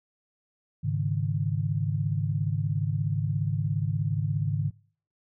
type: chord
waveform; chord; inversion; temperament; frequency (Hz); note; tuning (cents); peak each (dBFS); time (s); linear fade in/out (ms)
sine; Ab suspended fourth; none; equal; 103.83 / 138.59 / 155.56; Ab2 / Db3 / Eb3; 0 / 0 / 0; -29; 0.83-4.71; 20
effects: noise-tail reverb RT60 0.5 s tail -24 dB re dry